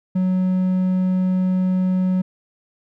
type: tone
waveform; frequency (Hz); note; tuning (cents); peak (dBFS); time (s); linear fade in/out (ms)
triangle; 185; F#3; 0; -14; 0.15-2.22; 10
effects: none